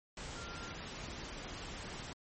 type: tone in noise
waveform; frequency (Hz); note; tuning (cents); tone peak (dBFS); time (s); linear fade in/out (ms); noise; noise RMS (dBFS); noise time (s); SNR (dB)
sine; 1385; F6; -15; -49; 0.36-0.73; 2; pink; -45; 0.17-2.13; -7
effects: MP3 32 kbps